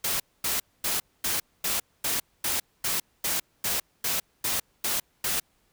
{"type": "noise bursts", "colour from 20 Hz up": "white", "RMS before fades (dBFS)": -27, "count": 14, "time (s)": [0.04, 5.4], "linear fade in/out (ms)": 5, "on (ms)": 160, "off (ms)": 240, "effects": ["pink hiss -68 dBFS RMS until 5.72 s"]}